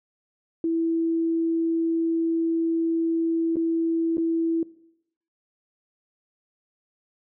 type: tone with dropouts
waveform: sine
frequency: 329.6 Hz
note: E4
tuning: in tune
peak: -21 dBFS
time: 0.64-4.63 s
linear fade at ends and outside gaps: 2 ms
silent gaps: 3.558-3.567 / 4.171-4.18 s
effects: noise-tail reverb RT60 0.8 s tail -21 dB re dry